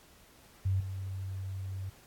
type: tone with level steps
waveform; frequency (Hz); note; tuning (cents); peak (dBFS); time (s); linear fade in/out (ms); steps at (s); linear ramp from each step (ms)
sine; 95.5; G2; -45; -26 / -35; 0.65-1.9; 10; 0.8; 5
effects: pink hiss -59 dBFS RMS until 2.06 s + AAC 64 kbps